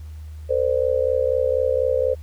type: tone with amplitude modulation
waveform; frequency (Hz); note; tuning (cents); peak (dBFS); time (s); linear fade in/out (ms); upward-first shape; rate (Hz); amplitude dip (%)
sine; 515; C5; -28; -13; 0.49-2.15; 20; sine; 64.1; 95
effects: added 77 Hz sine -33 dBFS peak until 2.22 s + pink hiss -56 dBFS RMS until 2.22 s